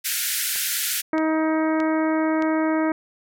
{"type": "band-pass noise", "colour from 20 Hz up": "white", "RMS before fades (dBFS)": -25, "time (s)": [0.04, 1.02], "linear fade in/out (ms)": 20, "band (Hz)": [1400, 16000], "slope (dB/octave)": 96}
{"type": "click train", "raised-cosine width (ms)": 0.2, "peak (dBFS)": -18, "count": 4, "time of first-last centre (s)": [0.56, 2.423], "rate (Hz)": 1.61}
{"type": "harmonic tone", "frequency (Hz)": 315.8, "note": "D#4", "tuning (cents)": 26, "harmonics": [1, 2, 3, 4, 5, 6, 7], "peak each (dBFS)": [-20, -26, -30, -32, -34, -36, -37], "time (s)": [1.13, 2.92], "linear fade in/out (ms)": 2}
{"effects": []}